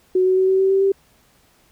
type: tone with pitch steps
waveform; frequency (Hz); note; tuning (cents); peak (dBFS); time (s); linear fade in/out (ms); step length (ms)
sine; 370 / 373.4 / 376.9 / 380.4 / 383.9 / 387.5 / 391.1; F#4 / F#4 / F#4 / F#4 / G4 / G4 / G4; 0 / +16 / +32 / +48 / -36 / -20 / -4; -13; 0.15-0.92; 5; 110
effects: pink hiss -57 dBFS RMS until 1.71 s